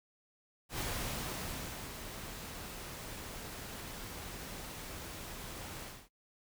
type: noise with ADSR envelope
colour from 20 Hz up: pink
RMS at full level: -37 dBFS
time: 0.69-6.09 s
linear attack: 100 ms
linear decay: 1100 ms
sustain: -8 dB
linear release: 260 ms
effects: noise-tail reverb RT60 0.1 s tail -23 dB re dry